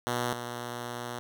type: tone pair in turn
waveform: 5% pulse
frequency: 121.3 / 120.53 Hz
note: B2 / B2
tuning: -31 / -42 cents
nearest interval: unison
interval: 11 cents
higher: first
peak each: -17 / -24 dBFS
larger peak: first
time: 0.07-0.33 / 0.33-1.19 s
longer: second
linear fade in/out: 0 ms
effects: none